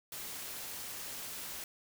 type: noise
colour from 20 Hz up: white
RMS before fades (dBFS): -43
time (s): 0.12-1.64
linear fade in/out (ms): 2
effects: none